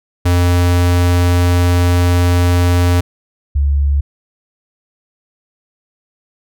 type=tone pair in turn; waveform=square / sine; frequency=88.2 / 70.67 Hz; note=F2 / C#2; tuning=+18 / +34 cents; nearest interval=major third; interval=384 cents; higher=first; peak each=-10 dBFS; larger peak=neither; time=0.25-3.01 / 3.55-4.01 s; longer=first; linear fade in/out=10 ms; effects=none